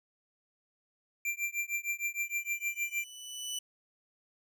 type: tone with tremolo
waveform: square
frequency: 2363 Hz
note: D7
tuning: 10 cents sharp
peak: -29 dBFS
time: 1.25-3.04 s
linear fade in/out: 2 ms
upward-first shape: triangle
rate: 6.5 Hz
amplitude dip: 100%
type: tone with exponential growth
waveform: 20% pulse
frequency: 2978 Hz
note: F#7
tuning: 11 cents sharp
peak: -28 dBFS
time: 2.21-3.59 s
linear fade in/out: 5 ms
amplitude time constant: 300 ms
effects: none